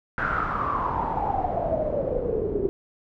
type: noise with low-pass filter sweep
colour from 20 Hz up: pink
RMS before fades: -26 dBFS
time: 0.18-2.69 s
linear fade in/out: 0 ms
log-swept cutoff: 1500 to 380 Hz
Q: 9.6
effects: none